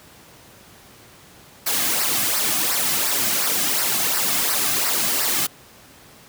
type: noise with flanger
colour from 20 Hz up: white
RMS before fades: -21 dBFS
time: 1.66-5.47 s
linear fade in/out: 10 ms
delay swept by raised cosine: 0.29 to 2.19 ms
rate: 2.8 Hz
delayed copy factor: -0.65
effects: pink hiss -47 dBFS RMS until 6.28 s + high-pass 80 Hz 12 dB/octave